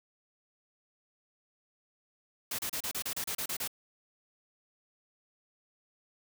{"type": "noise bursts", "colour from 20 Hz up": "white", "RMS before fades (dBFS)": -35, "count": 11, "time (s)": [2.51, 3.677], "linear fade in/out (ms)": 5, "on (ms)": 77, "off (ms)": 32, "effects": []}